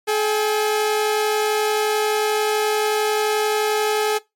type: tone pair together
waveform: sawtooth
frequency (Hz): 426.7 / 802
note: G#4 / G5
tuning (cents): +47 / +39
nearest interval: major seventh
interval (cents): 1092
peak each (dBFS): -14 / -23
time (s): 0.07-4.19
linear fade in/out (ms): 20
effects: noise-tail reverb RT60 0.2 s tail -22 dB re dry + MP3 64 kbps